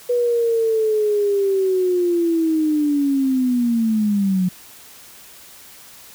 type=linear sweep; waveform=sine; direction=down; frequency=490 to 179.7 Hz; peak=-15 dBFS; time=0.09-4.49 s; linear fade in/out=10 ms; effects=white hiss -43 dBFS RMS until 6.14 s